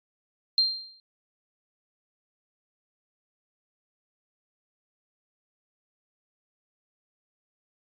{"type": "tone with exponential decay", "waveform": "sine", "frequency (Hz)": 4177, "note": "C8", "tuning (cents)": -4, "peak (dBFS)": -16, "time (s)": [0.58, 1], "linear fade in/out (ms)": 1, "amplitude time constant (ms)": 90, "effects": ["AAC 64 kbps"]}